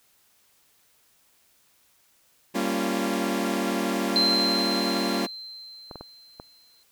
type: chord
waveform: sawtooth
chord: G half-diminished seventh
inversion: none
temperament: equal with one note detuned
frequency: 196 / 233.1 / 277.2 / 344.2 Hz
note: G3 / Bb3 / Db4 / F4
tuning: 0 / 0 / 0 / -25 cents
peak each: -26 dBFS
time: 2.54-5.27 s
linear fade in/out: 20 ms
type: tone with exponential decay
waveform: sine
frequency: 4109 Hz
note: C8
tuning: 32 cents flat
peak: -18 dBFS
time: 4.16-6.83 s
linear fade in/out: 0 ms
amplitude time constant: 580 ms
type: clicks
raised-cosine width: 1 ms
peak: -24 dBFS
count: 4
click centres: 5.912 / 5.957 / 6.01 / 6.399 s
effects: white hiss -63 dBFS RMS until 6.91 s